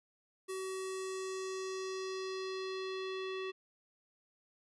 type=tone with low-pass filter sweep; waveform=square; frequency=378.6 Hz; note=F#4; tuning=40 cents sharp; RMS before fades=-40 dBFS; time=0.48-3.52 s; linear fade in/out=20 ms; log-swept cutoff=10000 to 3100 Hz; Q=2.4; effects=none